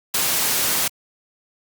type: noise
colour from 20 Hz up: white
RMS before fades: -20 dBFS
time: 0.14-0.88 s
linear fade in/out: 5 ms
effects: high-pass 100 Hz 12 dB/octave + Opus 48 kbps